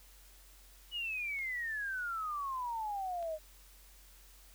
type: exponential sweep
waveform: sine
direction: down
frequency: 2960 to 610 Hz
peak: -35 dBFS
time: 0.91-3.39 s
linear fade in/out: 50 ms
type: clicks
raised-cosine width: 0.2 ms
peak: -38 dBFS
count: 2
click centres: 1.389 / 3.227 s
effects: added 46 Hz sine -58 dBFS peak until 4.54 s + white hiss -61 dBFS RMS until 4.54 s